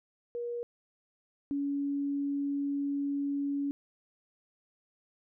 sine tone pair in turn, 476.9 / 282.3 Hz, A#4 / C#4, +39 / +32 cents, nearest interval major sixth, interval 907 cents, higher first, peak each -33 / -29 dBFS, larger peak second, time 0.35-0.63 / 1.51-3.71 s, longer second, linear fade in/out 0 ms, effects none

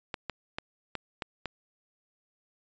clicks, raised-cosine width 0.3 ms, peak -17 dBFS, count 6, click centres 0.142 / 0.297 / 0.585 / 0.953 / 1.222 / 1.457 s, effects resampled to 16000 Hz

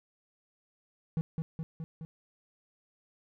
triangle tone with echo, 161.3 Hz, E3, 37 cents flat, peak -25 dBFS, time 1.17-1.21 s, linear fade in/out 0 ms, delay 210 ms, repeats 4, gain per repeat -3 dB, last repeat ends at 2.05 s, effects none

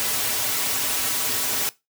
white noise with comb filter, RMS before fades -24 dBFS, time 0-1.69 s, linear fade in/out 0 ms, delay 5.7 ms, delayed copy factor -1, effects noise-tail reverb RT60 0.2 s tail -19 dB re dry + high-pass 100 Hz 12 dB/octave

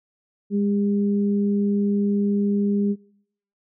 sine tone pair together, 203.3 / 403 Hz, G#3 / G4, -37 / +48 cents, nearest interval octave, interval 1185 cents, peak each -19 / -27 dBFS, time 0.5-2.96 s, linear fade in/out 50 ms, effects noise-tail reverb RT60 0.8 s tail -25 dB re dry

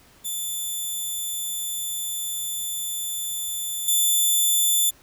5% pulse tone with level steps, 3520 Hz, A7, in tune, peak -19 / -10 dBFS, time 0.24-4.91 s, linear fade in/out 20 ms, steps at 3.88 s, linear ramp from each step 2 ms, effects pink hiss -54 dBFS RMS until 5.02 s

